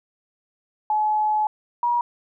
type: tone pair in turn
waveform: sine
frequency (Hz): 853 / 957.5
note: G#5 / A#5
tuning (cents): +46 / +46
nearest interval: major second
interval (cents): 200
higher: second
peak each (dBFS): -18 / -18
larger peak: neither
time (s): 0.9-1.47 / 1.83-2.01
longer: first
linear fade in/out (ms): 2
effects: none